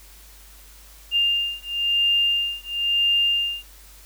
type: beating tone pair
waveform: sine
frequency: 2802 / 2802.99 Hz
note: F7 / F7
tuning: +5 / +6 cents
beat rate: 0.99 Hz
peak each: -22 dBFS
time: 1.11-3.66 s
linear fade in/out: 50 ms
effects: added 50 Hz sine -47 dBFS peak until 4.05 s + white hiss -49 dBFS RMS until 4.05 s